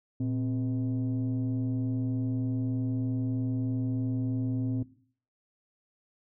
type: tone pair together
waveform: sine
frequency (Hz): 116.87 / 260.1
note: A#2 / C4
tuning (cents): +5 / -10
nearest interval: octave + major second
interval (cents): 1385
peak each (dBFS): -28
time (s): 0.2-4.83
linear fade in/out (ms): 5
effects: noise-tail reverb RT60 0.5 s tail -17 dB re dry + tanh soft clip ceiling -24 dBFS